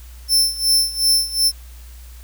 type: tone with tremolo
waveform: sawtooth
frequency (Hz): 5330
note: E8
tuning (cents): +18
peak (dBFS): -9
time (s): 0.28-1.52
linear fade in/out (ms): 50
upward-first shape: sine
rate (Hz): 2.7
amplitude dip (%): 85
effects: added 60 Hz sine -36 dBFS peak until 2.23 s + white hiss -48 dBFS RMS until 2.23 s